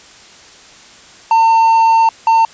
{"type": "tone bursts at uneven times", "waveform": "triangle", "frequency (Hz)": 904, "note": "A5", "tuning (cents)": 47, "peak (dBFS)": -5, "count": 2, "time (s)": [[1.31, 2.09], [2.27, 2.45]], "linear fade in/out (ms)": 2, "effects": ["white hiss -40 dBFS RMS until 2.53 s", "resampled to 16000 Hz"]}